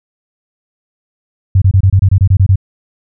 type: tone bursts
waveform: sine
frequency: 95.8 Hz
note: G2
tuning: 39 cents flat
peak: -4 dBFS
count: 11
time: 1.55-2.558 s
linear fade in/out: 5 ms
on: 68 ms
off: 26 ms
effects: none